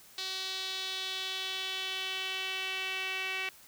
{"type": "tone with band-pass filter sweep", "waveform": "sawtooth", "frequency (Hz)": 378.9, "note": "F#4", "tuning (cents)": 41, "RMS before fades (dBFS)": -36, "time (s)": [0.18, 3.49], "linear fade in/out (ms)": 2, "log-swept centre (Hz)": [4100, 2500], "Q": 3.4, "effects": ["white hiss -56 dBFS RMS until 3.67 s"]}